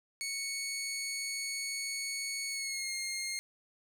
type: tone with pitch glide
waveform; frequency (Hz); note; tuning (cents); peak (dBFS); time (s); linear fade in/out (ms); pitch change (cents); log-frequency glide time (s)
15% pulse; 2217 to 2132; C#7 to C7; 0 to +32; -28; 0.21-3.39; 0; -68; 2.49-2.93
effects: none